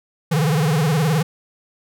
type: tone with vibrato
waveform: square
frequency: 154.1 Hz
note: D#3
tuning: 16 cents flat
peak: -16 dBFS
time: 0.31-1.23 s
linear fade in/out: 10 ms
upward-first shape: sine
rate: 19 Hz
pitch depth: 170 cents each way
effects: none